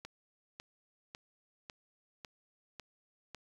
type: click train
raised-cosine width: 0.2 ms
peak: -27 dBFS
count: 7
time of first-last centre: 0.05-3.347 s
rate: 1.82 Hz
effects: 9-bit